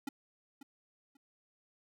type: tone with echo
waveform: square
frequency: 277.2 Hz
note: C#4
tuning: in tune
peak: -36 dBFS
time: 0.07-0.09 s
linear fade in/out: 5 ms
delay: 540 ms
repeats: 2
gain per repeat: -13 dB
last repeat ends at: 1.17 s
effects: none